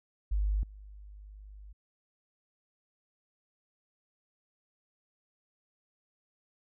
sine tone with level steps, 50.7 Hz, G#1, 41 cents flat, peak -26 / -46 dBFS, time 0.31-1.73 s, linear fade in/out 10 ms, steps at 0.63 s, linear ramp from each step 2 ms, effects none

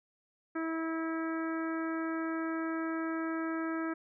harmonic tone, 324.6 Hz, E4, 27 cents flat, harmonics 1 / 2 / 3 / 4 / 5 / 6 / 7, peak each -33 / -43 / -47 / -41 / -43 / -50 / -52 dBFS, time 0.55-3.94 s, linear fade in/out 10 ms, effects none

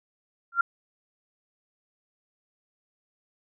sine tone with exponential growth, 1383 Hz, F6, 17 cents flat, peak -14 dBFS, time 0.52-0.61 s, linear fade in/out 5 ms, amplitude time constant 19 ms, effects none

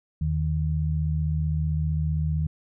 sine tone pair together, 79.6 / 155.12 Hz, D#2 / D#3, +40 / -5 cents, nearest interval octave, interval 1155 cents, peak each -25 dBFS, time 0.21-2.47 s, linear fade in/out 5 ms, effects none

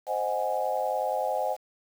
sine chord, Ab dominant seventh, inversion first, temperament equal, 523.3 / 622.3 / 740 / 830.6 Hz, C5 / Eb5 / Gb5 / Ab5, 0 / 0 / 0 / 0 cents, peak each -31 dBFS, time 0.06-1.57 s, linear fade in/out 50 ms, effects 8-bit

